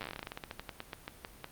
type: slowing click train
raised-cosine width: 0.3 ms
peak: -23 dBFS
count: 24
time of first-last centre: 0.01-1.443 s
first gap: 9 ms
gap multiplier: 1.15
effects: pink hiss -55 dBFS RMS until 1.51 s + Opus 48 kbps